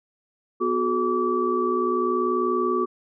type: tone cluster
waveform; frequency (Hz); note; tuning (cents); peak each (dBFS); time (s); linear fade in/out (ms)
sine; 247.9 / 365.9 / 426.4 / 1153; B3 / F#4 / G#4 / D6; +7 / -19 / +46 / -32; -29 / -23 / -29 / -25; 0.6-2.86; 20
effects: none